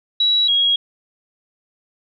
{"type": "tone pair in turn", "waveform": "sine", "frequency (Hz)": [3900, 3298], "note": ["B7", "G#7"], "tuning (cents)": [-23, -13], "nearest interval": "minor third", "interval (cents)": 290, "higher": "first", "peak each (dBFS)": -13, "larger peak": "neither", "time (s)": [[0.2, 0.48], [0.48, 0.76]], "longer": "neither", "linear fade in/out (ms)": 5, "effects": []}